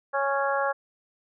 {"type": "harmonic tone", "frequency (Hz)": 276.9, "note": "C#4", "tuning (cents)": -2, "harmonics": [2, 3, 4, 5, 6], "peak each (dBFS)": [-27, -29, -30, -31, -32], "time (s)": [0.13, 0.73], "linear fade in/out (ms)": 20, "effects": []}